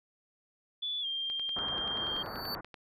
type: tone with pitch glide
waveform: sine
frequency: 3457 to 3188 Hz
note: A7 to G7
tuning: -31 to +28 cents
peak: -32 dBFS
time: 0.82-2.23 s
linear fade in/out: 10 ms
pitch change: -141 cents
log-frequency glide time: 1.01-1.06 s
type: click train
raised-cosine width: 0.3 ms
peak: -30 dBFS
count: 16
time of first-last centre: 1.3-2.742 s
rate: 10.4 Hz
type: low-pass noise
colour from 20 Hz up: white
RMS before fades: -41 dBFS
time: 1.56-2.61 s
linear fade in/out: 5 ms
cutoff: 1600 Hz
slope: 48 dB/octave
type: tone with exponential growth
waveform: square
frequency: 4500 Hz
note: C#8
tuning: 25 cents sharp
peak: -34 dBFS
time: 1.9-2.55 s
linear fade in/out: 5 ms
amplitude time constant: 140 ms
effects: none